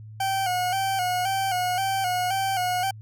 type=tone with vibrato; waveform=40% pulse; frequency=750 Hz; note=F#5; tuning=23 cents sharp; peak=-22 dBFS; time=0.2-2.91 s; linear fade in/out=5 ms; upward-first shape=square; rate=1.9 Hz; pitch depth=59 cents each way; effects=added 108 Hz sine -39 dBFS peak until 3.01 s